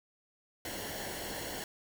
pink noise with comb filter, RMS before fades -40 dBFS, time 0.65-1.64 s, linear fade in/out 2 ms, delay 0.81 ms, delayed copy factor -0.65, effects none

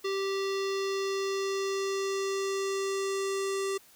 square tone with low-pass filter sweep, 390.6 Hz, G4, 6 cents flat, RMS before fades -31 dBFS, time 0.04-3.78 s, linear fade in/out 10 ms, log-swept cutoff 4600 to 8300 Hz, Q 2, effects white hiss -58 dBFS RMS until 3.95 s

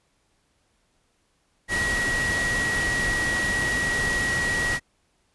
sine tone in noise, 1912 Hz, A#6, 43 cents sharp, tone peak -23 dBFS, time 1.68-4.8 s, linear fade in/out 50 ms, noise pink, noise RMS -29 dBFS, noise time 1.68-4.8 s, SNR +3 dB, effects pink hiss -68 dBFS RMS until 5.34 s + resampled to 24000 Hz

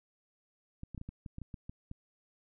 clicks, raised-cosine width 5 ms, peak -30 dBFS, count 11, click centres 0.834 / 0.947 / 0.978 / 1.014 / 1.09 / 1.262 / 1.384 / 1.417 / 1.542 / 1.695 / 1.914 s, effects none

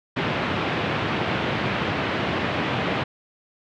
pink band-pass noise, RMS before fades -25 dBFS, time 0.16-3.04 s, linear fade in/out 10 ms, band 100 to 3200 Hz, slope 24 dB/octave, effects none

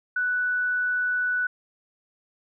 sine tone, 1484 Hz, F#6, 5 cents sharp, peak -22 dBFS, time 0.16-1.47 s, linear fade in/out 5 ms, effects none

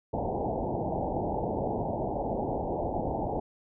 white low-pass noise, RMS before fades -31 dBFS, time 0.13-3.4 s, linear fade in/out 5 ms, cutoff 880 Hz, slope 96 dB/octave, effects none

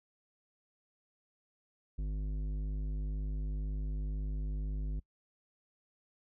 sine tone with tanh clipping, 51 Hz, G#1, 31 cents flat, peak -35 dBFS, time 1.98-5 s, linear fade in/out 10 ms, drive 12 dB, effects noise-tail reverb RT60 0.1 s tail -25 dB re dry

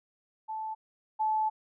sine tone pair in turn, 875 / 867.5 Hz, A5 / A5, -10 / -25 cents, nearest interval unison, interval 15 cents, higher first, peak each -33 / -25 dBFS, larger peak second, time 0.48-0.75 / 1.19-1.5 s, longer second, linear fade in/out 20 ms, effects none

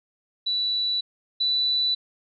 sine tone pair in turn, 3951 / 3971 Hz, B7 / B7, 0 / +9 cents, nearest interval unison, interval 9 cents, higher second, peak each -22 / -20 dBFS, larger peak second, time 0.46-1.01 / 1.4-1.95 s, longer neither, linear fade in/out 10 ms, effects none

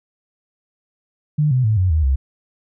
sine tone with pitch steps, 150.1 / 127.69 / 108.62 / 92.4 / 78.6 / 66.86 Hz, D3 / C3 / A2 / F#2 / D#2 / C2, +38 / -42 / -22 / -2 / +18 / +38 cents, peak -13 dBFS, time 1.38-2.16 s, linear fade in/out 10 ms, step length 130 ms, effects none

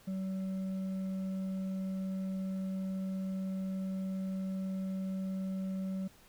sine tone with hard clipping, 190 Hz, F#3, 46 cents sharp, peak -35 dBFS, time 0.07-6.08 s, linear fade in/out 10 ms, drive 4 dB, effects pink hiss -61 dBFS RMS until 6.28 s

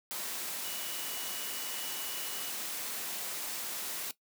sine tone in noise, 2936 Hz, F#7, 14 cents flat, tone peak -46 dBFS, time 0.64-2.5 s, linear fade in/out 0 ms, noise white, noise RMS -38 dBFS, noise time 0.11-4.11 s, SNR -11 dB, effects noise-tail reverb RT60 0.1 s tail -17 dB re dry + high-pass 200 Hz 12 dB/octave

